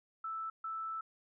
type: tone bursts at uneven times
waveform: sine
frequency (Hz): 1318.5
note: E6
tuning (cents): 0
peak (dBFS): -37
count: 2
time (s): 0.24-0.5 / 0.64-1.01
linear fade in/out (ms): 5
effects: none